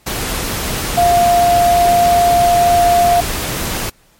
sine tone in noise, 699 Hz, F5, 1 cent sharp, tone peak -8 dBFS, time 0.97-3.21 s, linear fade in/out 10 ms, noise pink, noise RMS -20 dBFS, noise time 0.06-3.9 s, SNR +9 dB, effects pink hiss -52 dBFS RMS until 4.19 s + MP3 64 kbps

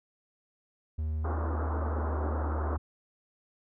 triangle tone with pitch glide, 77.78 to 75.43 Hz, D#2 to D2, 0 to +47 cents, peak -27 dBFS, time 0.98-2.78 s, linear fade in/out 10 ms, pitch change -53 cents, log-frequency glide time 1.3-2.41 s
pink band-pass noise, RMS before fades -37 dBFS, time 1.24-2.77 s, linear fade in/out 10 ms, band 240 to 1400 Hz, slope 48 dB/octave
effects none

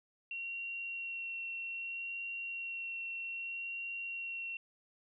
sine tone with vibrato, 2736 Hz, F7, 36 cents flat, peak -38 dBFS, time 0.31-4.57 s, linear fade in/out 2 ms, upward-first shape sine, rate 0.63 Hz, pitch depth 10 cents each way, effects none

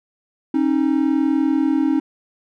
triangle tone pair together, 272 / 312.2 Hz, C#4 / D#4, -33 / +6 cents, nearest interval major second, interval 239 cents, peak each -16 dBFS, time 0.54-2 s, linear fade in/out 5 ms, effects none

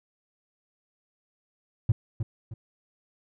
triangle tone with echo, 111.1 Hz, A2, 17 cents sharp, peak -13 dBFS, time 1.89-1.92 s, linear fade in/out 5 ms, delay 310 ms, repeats 2, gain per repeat -10 dB, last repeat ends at 2.54 s, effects tanh soft clip ceiling -13 dBFS

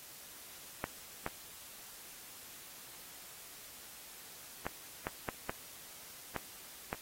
clicks, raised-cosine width 0.5 ms, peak -20 dBFS, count 8, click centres 0.841 / 1.264 / 4.666 / 5.069 / 5.288 / 5.495 / 6.363 / 6.929 s, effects white hiss -52 dBFS RMS until 7.01 s + AAC 48 kbps

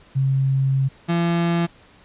sine / 35% pulse tone pair in turn, 134.7 / 170.01 Hz, C#3 / F3, -49 / -46 cents, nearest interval major third, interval 403 cents, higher second, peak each -16 dBFS, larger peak neither, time 0.15-0.89 / 1.08-1.67 s, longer first, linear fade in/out 20 ms, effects pink hiss -51 dBFS RMS until 2.04 s + resampled to 8000 Hz

